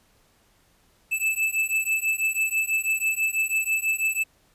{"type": "beating tone pair", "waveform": "square", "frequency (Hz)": [2624, 2630.1], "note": ["E7", "E7"], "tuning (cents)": [-9, -5], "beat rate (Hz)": 6.1, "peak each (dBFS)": -26, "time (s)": [1.11, 4.24], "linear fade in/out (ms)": 20, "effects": ["pink hiss -62 dBFS RMS until 4.54 s", "resampled to 32000 Hz"]}